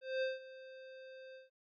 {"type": "tone with ADSR envelope", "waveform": "square", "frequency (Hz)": 523.3, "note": "C5", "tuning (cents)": 0, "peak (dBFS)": -33, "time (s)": [0.01, 1.5], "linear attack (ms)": 210, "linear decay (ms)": 170, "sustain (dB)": -18, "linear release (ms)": 150, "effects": ["resampled to 11025 Hz"]}